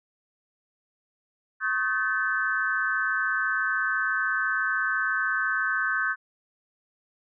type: tone cluster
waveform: sine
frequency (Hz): 1096 / 1266 / 1532 / 1740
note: C#6 / D#6 / G6 / A6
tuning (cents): -20 / +30 / -40 / -20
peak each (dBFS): -34 / -33 / -25 / -30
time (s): 1.6-6.16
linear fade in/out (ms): 50
effects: none